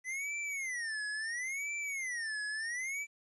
square tone with vibrato, 1989 Hz, B6, 12 cents sharp, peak -36 dBFS, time 0.04-3.07 s, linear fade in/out 50 ms, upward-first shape sine, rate 0.73 Hz, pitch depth 280 cents each way, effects resampled to 24000 Hz + 12-bit

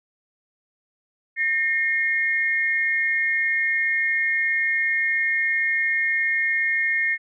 sine tone pair together, 1826.9 / 2144 Hz, A#6 / C7, -35 / +42 cents, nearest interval minor third, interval 277 cents, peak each -22 dBFS, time 1.36-7.18 s, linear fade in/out 50 ms, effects none

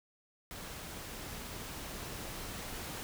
pink noise with level ramp, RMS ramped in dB -45 to -42 dBFS, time 0.51-3.03 s, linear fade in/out 0 ms, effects none

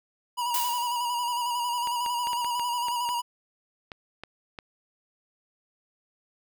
square tone with vibrato, 964 Hz, B5, 42 cents flat, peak -27 dBFS, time 0.37-3.22 s, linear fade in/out 20 ms, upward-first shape square, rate 11 Hz, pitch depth 33 cents each way
blue noise with exponential decay, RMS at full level -27 dBFS, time 0.54-1.23 s, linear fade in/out 2 ms, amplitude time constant 150 ms
clicks, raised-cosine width 0.3 ms, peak -22 dBFS, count 11, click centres 1.873 / 2.062 / 2.271 / 2.332 / 2.446 / 2.596 / 2.884 / 3.09 / 3.918 / 4.236 / 4.588 s
effects none

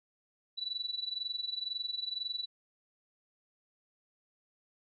sine tone with amplitude modulation, 3951 Hz, B7, in tune, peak -31 dBFS, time 0.57-2.46 s, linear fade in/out 20 ms, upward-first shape sine, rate 22 Hz, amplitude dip 85%, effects none

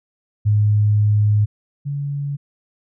sine tone pair in turn, 104.9 / 142.29 Hz, G#2 / C#3, +18 / +46 cents, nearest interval perfect fourth, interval 528 cents, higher second, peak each -12 / -21 dBFS, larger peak first, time 0.45-1.46 / 1.85-2.37 s, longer first, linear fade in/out 20 ms, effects none

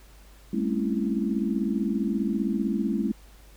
sine tone cluster, 201.4 / 221.6 / 262.3 / 277.7 / 332.8 Hz, G3 / A3 / C4 / C#4 / E4, +47 / +13 / +4 / +3 / +17 cents, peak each -28 / -28 / -34 / -32 / -31 dBFS, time 0.53-3.12 s, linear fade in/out 5 ms, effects added 50 Hz sine -49 dBFS peak until 3.56 s + pink hiss -56 dBFS RMS until 3.56 s

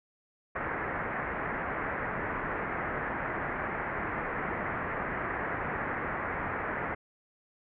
white low-pass noise, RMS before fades -34 dBFS, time 0.55-6.95 s, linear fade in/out 10 ms, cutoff 2000 Hz, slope 48 dB/octave, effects none

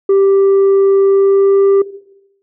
sine tone with pitch glide, 392 to 394.5 Hz, G4 to G4, 0 to +11 cents, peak -4 dBFS, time 0.09-1.82 s, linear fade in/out 5 ms, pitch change +11 cents, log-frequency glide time 1.04-1.64 s, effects noise-tail reverb RT60 0.8 s tail -17 dB re dry + tanh soft clip ceiling -6 dBFS

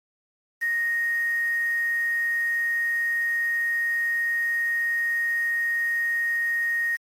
sine tone with quantisation, 1864.7 Hz, A#6, in tune, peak -22 dBFS, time 0.61-6.97 s, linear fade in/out 20 ms, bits 7, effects AAC 48 kbps

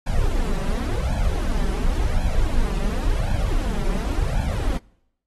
brown noise with flanger, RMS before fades -21 dBFS, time 0.06-4.78 s, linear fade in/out 10 ms, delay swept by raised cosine 1.2 to 5.2 ms, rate 0.92 Hz, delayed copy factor +1, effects noise-tail reverb RT60 0.8 s tail -25 dB re dry + AAC 32 kbps

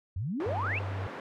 sine exponential sweep, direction up, 81.5 to 2794 Hz, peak -30 dBFS, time 0.16-0.79 s, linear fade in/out 5 ms
pink band-pass noise, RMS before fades -41 dBFS, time 0.4-1.2 s, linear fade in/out 2 ms, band 290 to 1600 Hz, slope 12 dB/octave
sine tone with vibrato, 97.3 Hz, G2, 12 cents flat, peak -32 dBFS, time 0.46-1.07 s, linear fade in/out 5 ms, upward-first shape sine, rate 12 Hz, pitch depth 13 cents each way
effects none

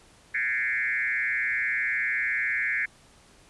sine tone with frequency modulation, 1933 Hz, B6, 38 cents flat, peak -24 dBFS, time 0.34-2.86 s, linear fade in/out 10 ms, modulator 120 Hz, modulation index 2.7, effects pink hiss -56 dBFS RMS until 3.49 s + resampled to 24000 Hz

